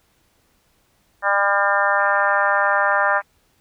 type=harmonic tone; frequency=200 Hz; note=G3; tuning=35 cents sharp; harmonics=3 / 4 / 5 / 6 / 7 / 8 / 9; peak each=-23 / -23 / -23 / -23 / -23 / -23 / -23 dBFS; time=1.22-3.22 s; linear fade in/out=50 ms
type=band-pass noise; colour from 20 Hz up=white; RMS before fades=-43 dBFS; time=1.98-3.23 s; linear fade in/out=20 ms; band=660 to 2500 Hz; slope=96 dB/octave
effects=pink hiss -62 dBFS RMS until 3.6 s